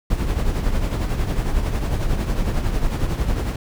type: noise with tremolo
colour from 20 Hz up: brown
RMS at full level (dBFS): -18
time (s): 0.1-3.56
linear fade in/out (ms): 5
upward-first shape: triangle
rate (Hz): 11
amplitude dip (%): 60
effects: none